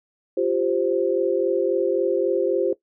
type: chord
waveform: sine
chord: F suspended second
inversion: none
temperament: just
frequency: 349.2 / 392.9 / 523.8 Hz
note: F4 / G4 / C5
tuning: 0 / +4 / +2 cents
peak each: -23 dBFS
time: 0.37-2.73 s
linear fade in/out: 5 ms
effects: noise-tail reverb RT60 0.1 s tail -17 dB re dry